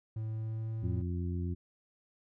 triangle tone with pitch glide, 110 to 111.6 Hz, A2 to A2, 0 to +25 cents, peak -32 dBFS, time 0.16-1.02 s, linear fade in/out 5 ms, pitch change +25 cents, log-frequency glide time 0.28-0.76 s
harmonic tone, 88 Hz, F2, 14 cents sharp, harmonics 1 / 2 / 3 / 4, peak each -33 / -39 / -43 / -45 dBFS, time 0.82-1.55 s, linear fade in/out 20 ms
effects none

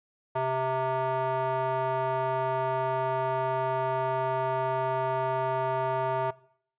square tone with band-pass filter, 130.81 Hz, C3, in tune, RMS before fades -28 dBFS, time 0.35-6.31 s, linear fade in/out 10 ms, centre 810 Hz, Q 3, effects noise-tail reverb RT60 0.6 s tail -20 dB re dry + resampled to 8000 Hz

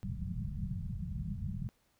white low-pass noise, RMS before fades -38 dBFS, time 0.03-1.69 s, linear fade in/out 0 ms, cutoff 200 Hz, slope 96 dB/octave, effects pink hiss -73 dBFS RMS until 1.99 s

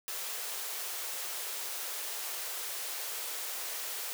white high-pass noise, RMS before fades -38 dBFS, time 0.08-4.13 s, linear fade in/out 0 ms, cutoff 370 Hz, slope 48 dB/octave, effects none

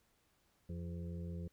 harmonic tone with a mistuned harmonic, 86.1 Hz, F2, 24 cents flat, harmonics 1 / 2 / 4 / 5 / 6, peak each -43 / -44 / -56 / -56 / -57 dBFS, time 0.69-1.48 s, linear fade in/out 5 ms, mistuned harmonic 5, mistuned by -29 cents, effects pink hiss -75 dBFS RMS until 1.52 s

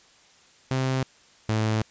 sawtooth tone pair in turn, 131.2 / 109.27 Hz, C3 / A2, +5 / -12 cents, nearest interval minor third, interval 317 cents, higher first, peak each -19 / -18 dBFS, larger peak second, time 0.71-1.03 / 1.49-1.82 s, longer second, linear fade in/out 0 ms, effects white hiss -56 dBFS RMS until 1.9 s + resampled to 16000 Hz

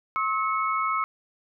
sine tone cluster, 1076 / 1289 / 2200 Hz, C6 / E6 / C#7, +48 / -39 / -14 cents, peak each -28 / -25 / -32 dBFS, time 0.16-1.04 s, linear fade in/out 0 ms, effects none

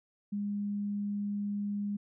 sine tone, 204.1 Hz, G#3, 30 cents flat, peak -31 dBFS, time 0.32-1.97 s, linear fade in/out 10 ms, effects none

